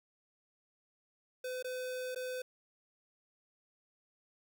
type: tone with dropouts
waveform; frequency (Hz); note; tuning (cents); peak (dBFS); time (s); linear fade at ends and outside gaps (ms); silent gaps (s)
square; 507; B4; +45; -38; 1.44-2.42; 5; 1.626-1.644 / 2.148-2.159
effects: 11-bit